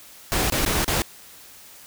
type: noise with dropouts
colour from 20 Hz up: pink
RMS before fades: -22 dBFS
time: 0.32-1.02 s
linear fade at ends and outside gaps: 0 ms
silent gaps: 0.5-0.522 / 0.65-0.662 / 0.845-0.879 s
effects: white hiss -46 dBFS RMS until 1.86 s